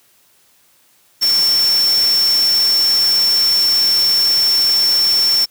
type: tone in noise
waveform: sine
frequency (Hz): 5420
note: E8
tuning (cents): +47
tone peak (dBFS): -11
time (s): 1.21-5.46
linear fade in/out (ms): 20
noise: white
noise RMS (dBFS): -25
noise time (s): 1.21-5.46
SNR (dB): +11
effects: white hiss -54 dBFS RMS until 5.5 s + high-pass 60 Hz 12 dB/octave